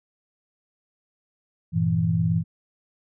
sine chord, E diminished, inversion first, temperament equal, 98 / 116.54 / 164.81 Hz, G2 / Bb2 / E3, 0 / 0 / 0 cents, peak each -26 / -26 / -21 dBFS, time 1.72-2.44 s, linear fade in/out 50 ms, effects none

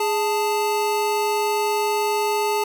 square tone pair together, 415.3 / 880 Hz, G#4 / A5, 0 / 0 cents, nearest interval octave + minor second, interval 1300 cents, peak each -23 dBFS, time 0-2.64 s, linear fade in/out 5 ms, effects none

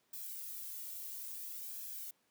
violet noise with flanger, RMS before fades -45 dBFS, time 0.13-2.11 s, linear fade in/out 5 ms, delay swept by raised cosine 1.2 to 2.15 ms, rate 0.59 Hz, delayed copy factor +0.7, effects pink hiss -75 dBFS RMS until 2.3 s + high-pass 200 Hz 12 dB/octave

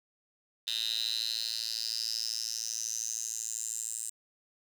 10% pulse tone with high-pass filter sweep, 112.8 Hz, A2, 44 cents sharp, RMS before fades -35 dBFS, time 0.67-4.1 s, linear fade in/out 5 ms, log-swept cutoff 3600 to 8000 Hz, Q 8.1, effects none

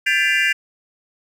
triangle tone cluster, 1585 / 1741 / 2019 / 2374 / 2787 Hz, G6 / A6 / B6 / D7 / F7, +19 / -19 / +38 / +18 / -4 cents, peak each -20 dBFS, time 0.06-0.53 s, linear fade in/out 10 ms, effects none

